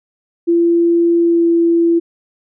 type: tone with pitch glide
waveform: sine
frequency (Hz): 340 to 336.9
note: F4 to E4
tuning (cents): -46 to +38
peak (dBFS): -9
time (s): 0.47-2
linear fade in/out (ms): 20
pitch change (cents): -16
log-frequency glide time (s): 1.18-1.48
effects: none